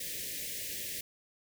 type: band-stop noise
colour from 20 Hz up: white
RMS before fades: -39 dBFS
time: 0-1.01 s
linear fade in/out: 5 ms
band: 610 to 1700 Hz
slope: 96 dB/octave
effects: none